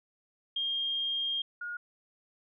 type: tone pair in turn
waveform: sine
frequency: 3219 / 1433.9 Hz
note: G7 / F6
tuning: +45 / +45 cents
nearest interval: octave + major second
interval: 1400 cents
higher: first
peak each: -29 / -35 dBFS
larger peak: first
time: 0.56-1.42 / 1.61-1.77 s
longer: first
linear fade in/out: 5 ms
effects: none